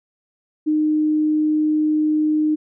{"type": "tone", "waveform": "sine", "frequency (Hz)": 306.5, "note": "D#4", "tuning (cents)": -26, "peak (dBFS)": -15, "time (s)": [0.66, 2.56], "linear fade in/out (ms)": 20, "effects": []}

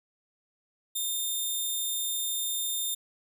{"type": "tone", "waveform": "10% pulse", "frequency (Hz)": 3626, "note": "A#7", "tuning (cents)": -49, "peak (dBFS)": -21, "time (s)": [0.95, 2.95], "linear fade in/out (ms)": 10, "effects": []}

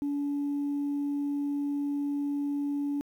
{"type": "tone", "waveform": "sine", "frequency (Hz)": 286, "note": "D4", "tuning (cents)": -46, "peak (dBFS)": -26, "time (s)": [0.02, 3.01], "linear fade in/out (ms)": 0, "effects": ["tanh soft clip ceiling -25 dBFS", "10-bit"]}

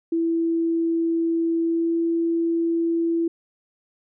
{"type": "tone with pitch glide", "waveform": "sine", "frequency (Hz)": [331.5, 333.8], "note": ["E4", "E4"], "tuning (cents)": [10, 22], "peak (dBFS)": -19, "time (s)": [0.12, 3.28], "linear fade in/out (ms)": 5, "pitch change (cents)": 12, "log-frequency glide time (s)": [1.61, 1.97], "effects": []}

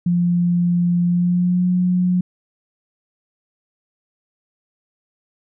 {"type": "tone with pitch glide", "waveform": "sine", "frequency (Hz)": [174.61, 180.45], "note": ["F3", "F#3"], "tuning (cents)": [0, -43], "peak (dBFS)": -14, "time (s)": [0.06, 2.21], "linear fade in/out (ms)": 5, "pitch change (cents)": 57, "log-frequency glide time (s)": [1.06, 1.67], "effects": []}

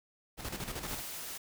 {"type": "noise with tremolo", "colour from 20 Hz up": "pink", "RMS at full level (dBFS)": -38, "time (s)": [0.37, 1.02], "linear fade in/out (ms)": 50, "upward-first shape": "square", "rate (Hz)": 13, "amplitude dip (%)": 55}
{"type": "noise", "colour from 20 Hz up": "white", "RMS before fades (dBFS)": -42, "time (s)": [0.87, 1.38], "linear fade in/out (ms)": 10}
{"effects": []}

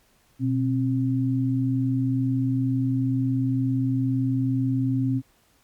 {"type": "tone pair together", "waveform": "sine", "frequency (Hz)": [123.47, 265.6], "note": ["B2", "C4"], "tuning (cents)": [0, 26], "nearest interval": "octave + minor second", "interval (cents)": 1326, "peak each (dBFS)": -23, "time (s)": [0.39, 5.22], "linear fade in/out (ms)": 50, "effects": ["pink hiss -62 dBFS RMS until 5.63 s", "MP3 96 kbps"]}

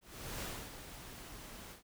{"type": "noise with ADSR envelope", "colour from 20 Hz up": "pink", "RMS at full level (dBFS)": -41, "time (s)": [0.01, 1.83], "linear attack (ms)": 400, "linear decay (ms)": 290, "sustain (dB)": -9, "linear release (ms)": 120, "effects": []}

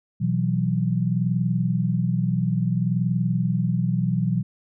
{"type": "chord", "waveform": "sine", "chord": "B suspended fourth", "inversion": "none", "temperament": "just", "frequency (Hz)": [123.47, 164.63, 185.21], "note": ["B2", "E3", "F#3"], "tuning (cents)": [0, -2, 2], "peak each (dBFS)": -24, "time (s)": [0.2, 4.43], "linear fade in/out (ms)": 20, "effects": []}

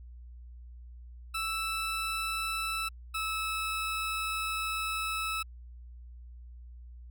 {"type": "tone pair in turn", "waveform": "20% pulse", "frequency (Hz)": [1318.5, 1303.4], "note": ["E6", "E6"], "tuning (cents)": [0, -20], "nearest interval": "unison", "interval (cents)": 20, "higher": "first", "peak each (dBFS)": -26, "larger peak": "neither", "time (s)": [[1.34, 2.89], [3.14, 5.43]], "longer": "second", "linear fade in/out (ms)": 10, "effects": ["added 60 Hz sine -45 dBFS peak until 7.1 s"]}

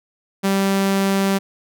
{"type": "tone", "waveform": "sawtooth", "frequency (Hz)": 195.3, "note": "G3", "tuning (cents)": -6, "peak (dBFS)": -12, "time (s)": [0.43, 1.39], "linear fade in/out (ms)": 20, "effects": []}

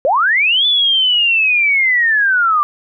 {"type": "linear two-way sweep", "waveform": "sine", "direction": "up then down", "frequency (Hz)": [493.9, 3500, 1162], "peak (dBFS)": -10, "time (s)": [0.05, 2.63], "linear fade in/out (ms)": 0, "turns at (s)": 0.66, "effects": []}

